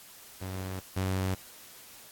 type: tone pair in turn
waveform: sawtooth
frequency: 93.9 / 94.29 Hz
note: F#2 / F#2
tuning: +26 / +33 cents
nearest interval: unison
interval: 7 cents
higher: second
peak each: -31 / -24 dBFS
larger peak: second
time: 0.41-0.8 / 0.96-1.35 s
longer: neither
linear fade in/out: 10 ms
effects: white hiss -51 dBFS RMS until 2.11 s + AAC 64 kbps